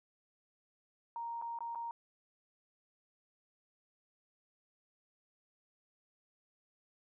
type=tone with dropouts; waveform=sine; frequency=932.3 Hz; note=A#5; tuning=in tune; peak=-38 dBFS; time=1.16-1.91 s; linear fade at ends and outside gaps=1 ms; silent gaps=1.415-1.422 / 1.588-1.606 / 1.749-1.756 s; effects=none